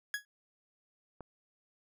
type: tone with exponential decay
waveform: 40% pulse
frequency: 1670 Hz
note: G#6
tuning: 9 cents sharp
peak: -28 dBFS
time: 0.14-0.25 s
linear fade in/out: 1 ms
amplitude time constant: 22 ms
type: click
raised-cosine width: 1 ms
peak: -31 dBFS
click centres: 1.207 s
effects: none